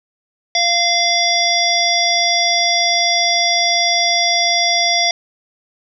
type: harmonic tone with a mistuned harmonic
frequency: 691 Hz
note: F5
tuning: 19 cents flat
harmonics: 1 / 3 / 5 / 7 / 8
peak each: -19 / -19 / -19 / -19 / -19 dBFS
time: 0.55-5.11 s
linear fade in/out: 2 ms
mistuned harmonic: 8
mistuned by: +26 cents
effects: none